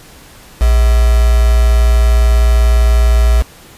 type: tone with quantisation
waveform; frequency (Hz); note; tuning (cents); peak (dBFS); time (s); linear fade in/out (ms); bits
sine; 58.27; A#1; 0; -6; 0.6-3.43; 20; 3
effects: pink hiss -39 dBFS RMS until 3.77 s + resampled to 32000 Hz